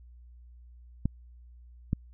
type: clicks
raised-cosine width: 5 ms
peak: -14 dBFS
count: 2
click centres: 1.056 / 1.931 s
effects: added 60 Hz sine -49 dBFS peak until 2.13 s